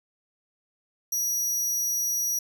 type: tone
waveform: sawtooth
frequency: 5790 Hz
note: F#8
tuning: 38 cents flat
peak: -22 dBFS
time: 1.12-2.39 s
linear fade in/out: 5 ms
effects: none